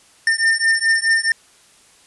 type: beating tone pair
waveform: square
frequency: 1805 / 1809.7 Hz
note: A6 / A6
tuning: +44 / +48 cents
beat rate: 4.7 Hz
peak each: -18 dBFS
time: 0.27-1.32 s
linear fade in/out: 2 ms
effects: white hiss -51 dBFS RMS until 2.06 s + resampled to 24000 Hz